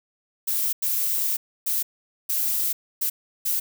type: noise bursts at uneven times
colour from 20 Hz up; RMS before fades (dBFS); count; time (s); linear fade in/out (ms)
violet; -24; 6; 0.47-0.73 / 0.82-1.37 / 1.66-1.83 / 2.29-2.73 / 3.01-3.1 / 3.45-3.6; 10
effects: none